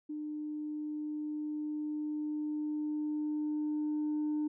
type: tone with level ramp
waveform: sine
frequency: 301.6 Hz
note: D4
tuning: 46 cents sharp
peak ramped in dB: -36 to -28 dBFS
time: 0.09-4.48 s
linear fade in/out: 10 ms
effects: tanh soft clip ceiling -28 dBFS